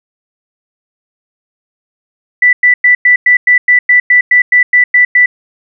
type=tone bursts; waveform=sine; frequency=1975.5 Hz; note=B6; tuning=in tune; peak=-3 dBFS; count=14; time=2.42-5.26 s; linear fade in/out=5 ms; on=110 ms; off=100 ms; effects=none